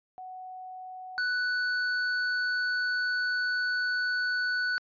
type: tone pair in turn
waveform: sine / square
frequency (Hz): 743 / 1486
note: F#5 / F#6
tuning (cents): +7 / +7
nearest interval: octave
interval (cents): 1200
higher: second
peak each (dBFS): -39 / -27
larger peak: second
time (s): 0.18-1.18 / 1.18-4.78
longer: second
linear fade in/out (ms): 0
effects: resampled to 11025 Hz